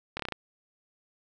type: slowing click train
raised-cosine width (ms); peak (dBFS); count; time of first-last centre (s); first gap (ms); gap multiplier
0.3; -16; 6; 0.17-0.323; 25; 1.1
effects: none